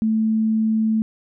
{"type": "tone", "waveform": "sine", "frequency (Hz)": 220, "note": "A3", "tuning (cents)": 0, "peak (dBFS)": -16, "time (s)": [0.02, 1.02], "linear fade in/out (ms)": 0, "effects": []}